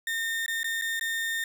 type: tone with dropouts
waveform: 35% pulse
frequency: 1824 Hz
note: A#6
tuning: 38 cents flat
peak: -26 dBFS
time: 0.07-1.44 s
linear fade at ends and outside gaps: 2 ms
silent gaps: 0.462-0.48 / 0.632-0.643 / 0.814-0.82 / 0.996-1.01 s
effects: none